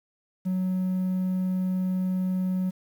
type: tone with vibrato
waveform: triangle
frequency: 185.2 Hz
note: F#3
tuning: 2 cents sharp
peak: -21 dBFS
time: 0.45-2.71 s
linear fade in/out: 20 ms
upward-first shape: triangle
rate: 20 Hz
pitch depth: 10 cents each way
effects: tanh soft clip ceiling -17 dBFS + 9-bit